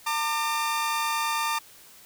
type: tone pair together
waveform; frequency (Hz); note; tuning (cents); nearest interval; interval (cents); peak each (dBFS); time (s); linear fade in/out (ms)
sawtooth; 909 / 1195.6; A#5 / D6; -44 / +31; perfect fourth; 475; -24; 0.06-1.59; 10
effects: white hiss -51 dBFS RMS until 2.05 s